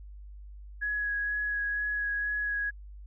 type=tone with vibrato; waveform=sine; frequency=1671 Hz; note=G#6; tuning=10 cents sharp; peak=-28 dBFS; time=0.81-2.71 s; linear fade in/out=20 ms; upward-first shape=sine; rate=2.1 Hz; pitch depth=12 cents each way; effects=added 50 Hz sine -43 dBFS peak until 3.06 s